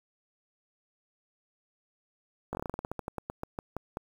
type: slowing click train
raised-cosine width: 1 ms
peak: -20 dBFS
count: 19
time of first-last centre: 2.53-3.971 s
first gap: 19 ms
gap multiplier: 1.15
effects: 8-bit